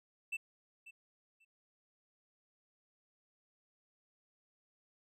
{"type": "tone with echo", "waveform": "triangle", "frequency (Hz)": 2661, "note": "E7", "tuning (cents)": 16, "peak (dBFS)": -34, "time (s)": [0.32, 0.37], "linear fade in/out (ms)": 10, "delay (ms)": 540, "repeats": 2, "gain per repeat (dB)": -15, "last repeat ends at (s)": 1.45, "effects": []}